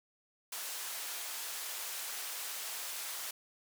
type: band-pass noise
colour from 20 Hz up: white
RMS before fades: -41 dBFS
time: 0.52-3.31 s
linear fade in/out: 5 ms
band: 630 to 16000 Hz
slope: 12 dB/octave
effects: none